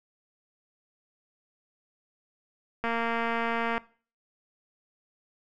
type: click train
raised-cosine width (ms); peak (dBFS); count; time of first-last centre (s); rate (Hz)
0.5; -15; 218; 2.84-3.779; 231
effects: noise-tail reverb RT60 0.4 s tail -20 dB re dry